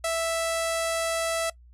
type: tone with low-pass filter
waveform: sawtooth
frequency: 659.3 Hz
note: E5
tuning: in tune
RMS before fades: -27 dBFS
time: 0.04-1.5 s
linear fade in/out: 5 ms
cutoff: 10000 Hz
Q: 2.2
effects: noise-tail reverb RT60 0.1 s tail -21 dB re dry + added 60 Hz sine -49 dBFS peak until 1.73 s